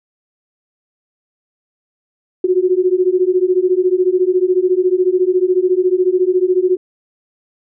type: beating tone pair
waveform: sine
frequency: 359.8 / 373.8 Hz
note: F#4 / F#4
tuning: -48 / +18 cents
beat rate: 14 Hz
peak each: -14 dBFS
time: 2.44-6.77 s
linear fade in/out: 5 ms
effects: none